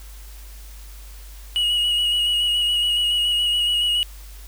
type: tone with vibrato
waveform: triangle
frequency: 2902 Hz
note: F#7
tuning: 34 cents flat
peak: -16 dBFS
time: 1.56-4.03 s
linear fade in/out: 0 ms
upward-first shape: square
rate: 7.1 Hz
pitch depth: 18 cents each way
effects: added 50 Hz sine -37 dBFS peak until 4.47 s + white hiss -47 dBFS RMS until 4.47 s